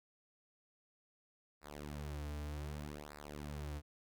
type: tone with flanger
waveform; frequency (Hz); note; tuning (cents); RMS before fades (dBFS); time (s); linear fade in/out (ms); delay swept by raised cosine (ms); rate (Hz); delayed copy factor
sawtooth; 73.9; D2; +11; -45; 1.61-3.82; 50; 0.31 to 5.51; 0.65; -0.9
effects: none